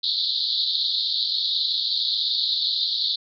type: band-pass noise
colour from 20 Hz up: pink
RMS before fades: -24 dBFS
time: 0.03-3.16 s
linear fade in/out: 10 ms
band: 3600 to 4500 Hz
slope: 96 dB/octave
effects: none